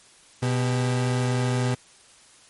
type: tone pair together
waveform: 35% pulse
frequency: 124.4 / 394.9 Hz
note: B2 / G4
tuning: +13 / +13 cents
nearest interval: octave + minor sixth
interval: 2000 cents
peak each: -20 / -30 dBFS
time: 0.42-1.75 s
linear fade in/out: 10 ms
effects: white hiss -53 dBFS RMS until 2.49 s + MP3 48 kbps